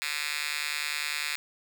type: tone with high-pass filter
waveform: 5% pulse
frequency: 150 Hz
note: D3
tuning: 37 cents sharp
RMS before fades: -32 dBFS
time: 0.02-1.36 s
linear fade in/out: 0 ms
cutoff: 2600 Hz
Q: 3.3
effects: none